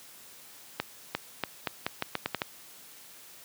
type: accelerating click train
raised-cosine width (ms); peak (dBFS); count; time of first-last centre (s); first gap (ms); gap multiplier
0.3; -12; 10; 0.8-2.419; 350; 0.82
effects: white hiss -51 dBFS RMS until 3.44 s + high-pass 100 Hz 12 dB/octave